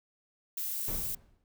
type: noise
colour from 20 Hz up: violet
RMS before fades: -35 dBFS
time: 0.57-1.15 s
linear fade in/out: 5 ms
type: noise with exponential decay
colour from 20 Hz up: brown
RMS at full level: -33 dBFS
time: 0.88-1.44 s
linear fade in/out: 1 ms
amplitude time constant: 120 ms
effects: none